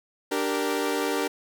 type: chord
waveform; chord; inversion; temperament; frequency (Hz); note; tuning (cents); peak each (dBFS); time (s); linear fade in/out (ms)
sawtooth; G minor; second; equal with one note detuned; 293.7 / 389.5 / 466.2; D4 / G4 / Bb4; 0 / -11 / 0; -25; 0.31-1.28; 10
effects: none